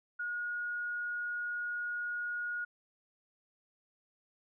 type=tone; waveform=sine; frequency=1442 Hz; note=F#6; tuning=45 cents flat; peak=-34 dBFS; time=0.19-2.65 s; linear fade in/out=10 ms; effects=none